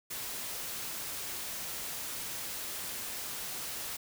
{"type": "noise", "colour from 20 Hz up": "white", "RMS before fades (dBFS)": -39, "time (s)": [0.1, 3.97], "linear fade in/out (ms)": 10, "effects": []}